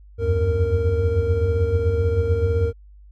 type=tone cluster; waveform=triangle; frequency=78.4 / 87.3 / 94.3 / 463.1 Hz; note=D#2 / F2 / F#2 / A#4; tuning=+14 / 0 / +33 / -11 cents; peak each=-21 / -23 / -20 / -20 dBFS; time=0.18-2.73 s; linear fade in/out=50 ms; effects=added 50 Hz sine -43 dBFS peak until 3.11 s